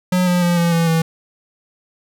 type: tone with pitch steps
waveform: square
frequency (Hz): 181.8 / 177.96 / 174.19 / 170.51 / 166.9 / 163.37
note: F#3 / F3 / F3 / F3 / E3 / E3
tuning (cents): -30 / +33 / -4 / -41 / +22 / -15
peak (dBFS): -14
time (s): 0.12-1.02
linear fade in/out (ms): 5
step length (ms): 150
effects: none